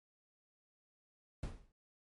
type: noise with exponential decay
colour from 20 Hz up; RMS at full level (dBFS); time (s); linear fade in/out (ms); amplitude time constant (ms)
brown; -36; 1.43-1.72; 2; 63
effects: MP3 48 kbps